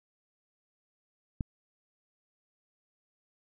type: click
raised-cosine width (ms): 5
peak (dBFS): -19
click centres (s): 1.408
effects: none